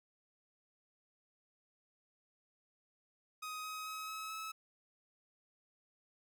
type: tone with pitch steps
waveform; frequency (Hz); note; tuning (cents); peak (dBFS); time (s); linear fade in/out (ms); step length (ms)
sawtooth; 1255 / 1265.2 / 1275.5 / 1285.8 / 1296.3; D#6 / D#6 / D#6 / E6 / E6; +15 / +29 / +43 / -43 / -29; -38; 3.42-4.52; 10; 220
effects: none